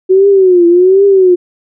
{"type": "tone with vibrato", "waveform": "sine", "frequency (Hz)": 370, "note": "F#4", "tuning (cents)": 0, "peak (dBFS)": -3, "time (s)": [0.09, 1.36], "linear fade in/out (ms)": 20, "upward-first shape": "triangle", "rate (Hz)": 1.3, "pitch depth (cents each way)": 150, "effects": []}